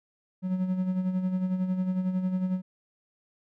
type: tone with tremolo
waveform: triangle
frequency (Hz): 185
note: F#3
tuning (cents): 0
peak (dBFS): -21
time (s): 0.42-2.62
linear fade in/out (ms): 50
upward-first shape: sine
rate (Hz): 11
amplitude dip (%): 55
effects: none

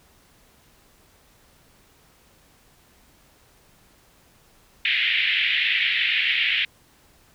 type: band-pass noise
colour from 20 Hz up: pink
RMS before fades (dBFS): -22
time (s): 4.85-6.65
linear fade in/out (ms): 2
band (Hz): 1900 to 3400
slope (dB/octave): 48
effects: pink hiss -57 dBFS RMS until 7.34 s

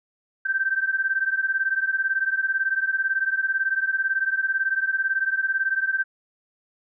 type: beating tone pair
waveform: sine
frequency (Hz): 1555 / 1573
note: G6 / G6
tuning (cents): -14 / +6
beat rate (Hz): 18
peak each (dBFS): -23 / -25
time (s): 0.45-6.04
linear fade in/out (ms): 10
effects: none

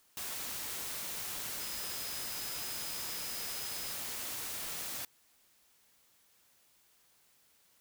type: tone in noise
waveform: sine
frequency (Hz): 5060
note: D#8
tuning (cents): +28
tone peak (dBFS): -46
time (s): 1.6-3.93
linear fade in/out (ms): 2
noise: white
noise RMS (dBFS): -40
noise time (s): 0.17-5.05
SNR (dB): -9
effects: white hiss -68 dBFS RMS until 7.8 s

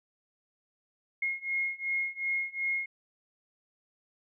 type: beating tone pair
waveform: sine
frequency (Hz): 2151 / 2153.7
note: C7 / C7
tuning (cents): +47 / +49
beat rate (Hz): 2.7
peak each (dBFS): -33 / -32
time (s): 1.22-2.86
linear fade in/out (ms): 5
effects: none

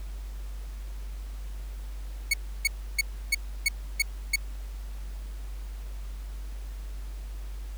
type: tone bursts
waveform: sawtooth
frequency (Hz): 2217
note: C#7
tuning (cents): 0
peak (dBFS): -17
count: 7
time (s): 2.31-4.359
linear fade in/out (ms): 5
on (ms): 27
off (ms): 310
effects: added 49 Hz sine -34 dBFS peak until 7.77 s + pink hiss -53 dBFS RMS until 7.77 s

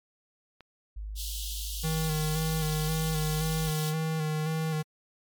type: click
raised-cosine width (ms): 0.3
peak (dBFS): -33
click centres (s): 0.607
type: tone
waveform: sine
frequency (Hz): 51.8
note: G#1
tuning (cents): -4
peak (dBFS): -34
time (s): 0.96-3.71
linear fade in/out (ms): 10
type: high-pass noise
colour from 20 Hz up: pink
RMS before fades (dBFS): -38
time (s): 1.15-3.94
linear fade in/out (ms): 50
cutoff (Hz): 2900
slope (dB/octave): 96
type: tone with vibrato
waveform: square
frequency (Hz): 156.9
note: D#3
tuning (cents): +15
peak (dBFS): -28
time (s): 1.83-4.83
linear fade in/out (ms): 20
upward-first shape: square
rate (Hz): 1.9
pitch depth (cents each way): 26
effects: MP3 96 kbps

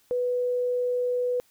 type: tone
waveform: sine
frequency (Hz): 493.9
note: B4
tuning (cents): 0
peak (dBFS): -23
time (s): 0.11-1.4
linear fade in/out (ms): 0
effects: white hiss -63 dBFS RMS until 1.5 s

